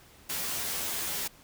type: noise with comb filter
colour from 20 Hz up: white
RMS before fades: -33 dBFS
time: 0.29-1.28 s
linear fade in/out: 10 ms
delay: 12 ms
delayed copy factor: +0.85
effects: pink hiss -56 dBFS RMS until 1.43 s